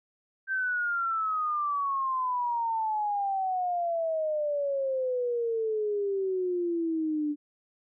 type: exponential sweep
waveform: sine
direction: down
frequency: 1568 to 291.7 Hz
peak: -26 dBFS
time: 0.47-7.36 s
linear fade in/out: 50 ms
effects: none